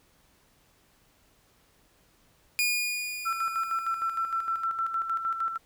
sawtooth tone with exponential decay, 2443 Hz, D#7, 32 cents flat, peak -19 dBFS, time 2.59-4.66 s, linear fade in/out 0 ms, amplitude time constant 450 ms
sine tone with tremolo, 1341 Hz, E6, 29 cents sharp, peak -25 dBFS, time 3.25-5.58 s, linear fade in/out 20 ms, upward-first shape square, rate 6.5 Hz, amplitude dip 55%
effects pink hiss -64 dBFS RMS until 5.65 s

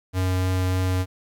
square tone with vibrato, 92.5 Hz, F#2, in tune, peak -21 dBFS, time 0.13-1.06 s, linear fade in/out 50 ms, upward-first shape triangle, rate 3.3 Hz, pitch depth 8 cents each way, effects 10-bit

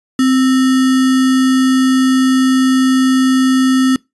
sine tone with sample-and-hold, 260.2 Hz, C4, 9 cents flat, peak -8 dBFS, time 0.19-3.96 s, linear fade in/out 2 ms, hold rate 1575 Hz, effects noise-tail reverb RT60 0.2 s tail -24 dB re dry + resampled to 24000 Hz

